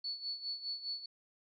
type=tone with tremolo; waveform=sine; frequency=4435 Hz; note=C#8; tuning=in tune; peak=-35 dBFS; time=0.04-1.06 s; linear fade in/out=5 ms; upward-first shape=sine; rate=4.9 Hz; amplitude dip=75%; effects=none